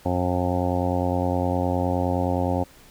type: harmonic tone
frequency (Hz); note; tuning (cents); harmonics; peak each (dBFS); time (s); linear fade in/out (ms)
89.7; F2; +47; 1 / 2 / 3 / 4 / 5 / 6 / 7 / 8 / 9 / 10; -26 / -30 / -27 / -33 / -36 / -28 / -35 / -31 / -32 / -35; 0.05-2.64; 10
effects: pink hiss -51 dBFS RMS until 2.9 s